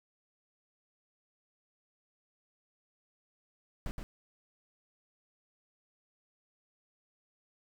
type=noise with echo; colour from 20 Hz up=brown; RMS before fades=-36 dBFS; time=3.86-3.91 s; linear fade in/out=0 ms; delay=120 ms; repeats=1; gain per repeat=-4 dB; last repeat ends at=4.03 s; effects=none